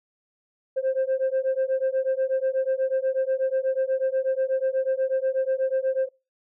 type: beating tone pair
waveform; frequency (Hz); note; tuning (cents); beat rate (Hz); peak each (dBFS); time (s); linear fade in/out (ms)
sine; 523 / 531.2; C5 / C5; -1 / +26; 8.2; -23; 0.76-6.09; 20
effects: noise-tail reverb RT60 0.3 s tail -26 dB re dry + tanh soft clip ceiling -18 dBFS